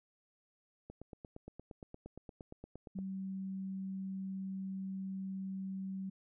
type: click train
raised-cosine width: 2 ms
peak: -34 dBFS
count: 19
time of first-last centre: 0.9-2.988 s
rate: 8.62 Hz
type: tone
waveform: sine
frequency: 191.5 Hz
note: G3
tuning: 40 cents flat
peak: -38 dBFS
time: 2.95-6.1 s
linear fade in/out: 10 ms
effects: none